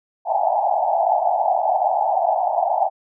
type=band-pass noise; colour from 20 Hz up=white; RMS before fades=-19 dBFS; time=0.25-2.9 s; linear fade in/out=50 ms; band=640 to 860 Hz; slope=96 dB/octave; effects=none